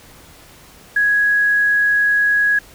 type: tone with quantisation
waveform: sine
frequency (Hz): 1665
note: G#6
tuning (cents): +4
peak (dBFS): -12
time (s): 0.96-2.59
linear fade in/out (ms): 5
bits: 7
effects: pink hiss -44 dBFS RMS until 2.74 s